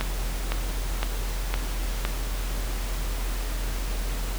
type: click train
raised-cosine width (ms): 0.3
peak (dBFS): -10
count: 5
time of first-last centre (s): 0.01-2.051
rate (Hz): 1.96
effects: added 43 Hz sine -26 dBFS peak until 4.38 s + pink hiss -36 dBFS RMS until 4.38 s